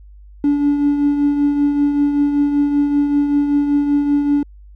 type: tone with tremolo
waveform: triangle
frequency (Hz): 288.1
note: D4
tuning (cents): -33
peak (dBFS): -7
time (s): 0.44-4.43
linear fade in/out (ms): 2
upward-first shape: triangle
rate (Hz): 5.2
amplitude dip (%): 60
effects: tanh soft clip ceiling -7 dBFS + added 50 Hz sine -38 dBFS peak until 4.75 s